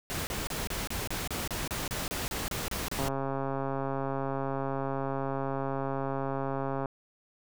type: noise bursts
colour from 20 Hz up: pink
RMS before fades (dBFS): -34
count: 15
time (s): 0.1-3.084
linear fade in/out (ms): 0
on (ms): 170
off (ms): 31
type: click train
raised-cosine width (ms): 1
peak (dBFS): -19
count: 527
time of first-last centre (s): 2.99-6.858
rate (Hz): 136
effects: none